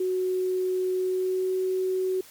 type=tone with pitch glide; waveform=sine; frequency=370 to 373.7 Hz; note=F#4 to F#4; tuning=0 to +17 cents; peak=-23 dBFS; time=0-2.21 s; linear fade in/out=5 ms; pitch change=+17 cents; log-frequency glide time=0.96-1.54 s; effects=white hiss -50 dBFS RMS until 2.3 s + MP3 96 kbps